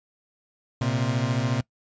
30% pulse beating tone pair, 116.54 / 130.54 Hz, A#2 / C3, 0 / -4 cents, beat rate 14 Hz, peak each -23 dBFS, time 0.81-1.61 s, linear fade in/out 5 ms, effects noise-tail reverb RT60 0.1 s tail -22 dB re dry + resampled to 16000 Hz

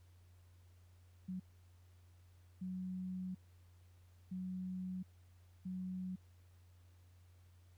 sine tone bursts at uneven times, 184.7 Hz, F#3, 3 cents flat, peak -40 dBFS, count 4, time 1.28-1.4 / 2.61-3.35 / 4.31-5.03 / 5.65-6.16 s, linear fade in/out 10 ms, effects added 89 Hz sine -61 dBFS peak until 7.77 s + pink hiss -75 dBFS RMS until 7.77 s

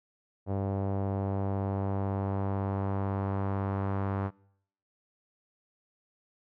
sawtooth tone with low-pass filter sweep, 98 Hz, G2, in tune, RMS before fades -31 dBFS, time 0.46-4.31 s, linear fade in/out 50 ms, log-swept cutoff 680 to 1200 Hz, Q 1.6, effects noise-tail reverb RT60 0.7 s tail -24 dB re dry

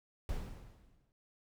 brown noise with exponential decay, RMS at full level -36 dBFS, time 0.29-1.12 s, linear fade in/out 1 ms, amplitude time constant 180 ms, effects none

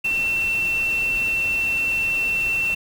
sine tone in noise, 2696 Hz, E7, 38 cents sharp, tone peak -19 dBFS, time 0.04-2.75 s, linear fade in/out 10 ms, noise pink, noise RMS -36 dBFS, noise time 0.04-2.75 s, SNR +14 dB, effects none

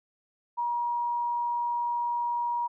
sine tone, 954 Hz, A#5, 40 cents sharp, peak -26 dBFS, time 0.57-2.68 s, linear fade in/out 20 ms, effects none

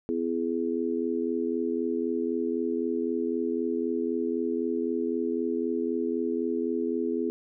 harmonic tone, 83.9 Hz, E2, 31 cents sharp, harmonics 3 / 4 / 5, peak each -30 / -30 / -30 dBFS, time 0.09-7.3 s, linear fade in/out 0 ms, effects none

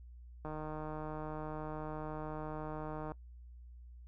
click train, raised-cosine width 1 ms, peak -29 dBFS, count 412, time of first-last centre 0.45-3.119 s, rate 154 Hz, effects noise-tail reverb RT60 0.1 s tail -21 dB re dry + added 60 Hz sine -50 dBFS peak until 4.07 s

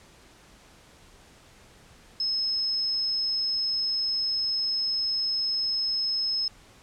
sine tone, 5180 Hz, E8, 31 cents flat, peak -24 dBFS, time 2.2-6.48 s, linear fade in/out 2 ms, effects pink hiss -54 dBFS RMS until 6.82 s + low-pass 9000 Hz 12 dB/octave

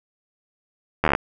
slowing click train, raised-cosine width 0.5 ms, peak -3 dBFS, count 9, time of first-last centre 1.04-1.151 s, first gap 12 ms, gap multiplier 1.04, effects none

